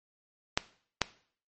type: clicks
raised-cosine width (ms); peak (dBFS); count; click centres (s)
0.2; -6; 2; 0.575 / 1.017
effects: noise-tail reverb RT60 0.5 s tail -18 dB re dry + MP3 32 kbps